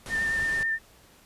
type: low-pass noise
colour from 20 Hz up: pink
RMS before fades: -39 dBFS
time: 0.06-0.63 s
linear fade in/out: 0 ms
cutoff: 11000 Hz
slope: 48 dB/octave
type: tone with vibrato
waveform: sine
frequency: 1800 Hz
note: A6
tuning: 39 cents sharp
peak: -24 dBFS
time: 0.09-0.79 s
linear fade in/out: 50 ms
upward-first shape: sine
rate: 9.1 Hz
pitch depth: 19 cents each way
effects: pink hiss -56 dBFS RMS until 1.25 s + resampled to 32000 Hz